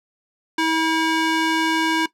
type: tone with band-pass filter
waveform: square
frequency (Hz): 322.3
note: E4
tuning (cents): -39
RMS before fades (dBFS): -20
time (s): 0.58-2.06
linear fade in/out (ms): 5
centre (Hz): 1900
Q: 0.52
effects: noise-tail reverb RT60 0.1 s tail -17 dB re dry